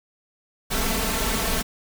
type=noise with comb filter; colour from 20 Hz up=pink; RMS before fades=-24 dBFS; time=0.7-1.63 s; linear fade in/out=20 ms; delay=4.5 ms; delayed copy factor=+0.75; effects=none